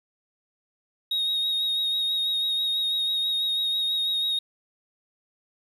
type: tone with vibrato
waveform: triangle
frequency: 3754 Hz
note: A#7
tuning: 11 cents sharp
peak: -21 dBFS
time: 1.11-4.39 s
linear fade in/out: 5 ms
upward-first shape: sine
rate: 6.1 Hz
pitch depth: 23 cents each way
effects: tanh soft clip ceiling -17 dBFS + 10-bit